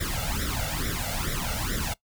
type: noise with flanger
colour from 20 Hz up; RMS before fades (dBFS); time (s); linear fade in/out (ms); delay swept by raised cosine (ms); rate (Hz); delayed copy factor
pink; -29; 0-1.94; 10; 0.54 to 1.45; 2.3; +0.95
effects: noise-tail reverb RT60 0.1 s tail -20 dB re dry